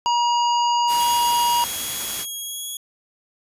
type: harmonic tone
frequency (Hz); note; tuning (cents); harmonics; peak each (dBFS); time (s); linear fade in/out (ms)
954; A#5; +40; 1 / 3 / 5 / 7; -17 / -27 / -31 / -34; 0.06-1.64; 0
type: noise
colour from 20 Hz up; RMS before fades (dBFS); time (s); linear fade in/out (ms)
white; -29; 0.87-2.26; 50
type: tone with vibrato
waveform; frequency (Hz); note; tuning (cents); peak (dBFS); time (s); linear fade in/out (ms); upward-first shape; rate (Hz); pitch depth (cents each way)
10% pulse; 3322; G#7; 0; -21; 1-2.77; 2; sine; 1.3; 11
effects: resampled to 32000 Hz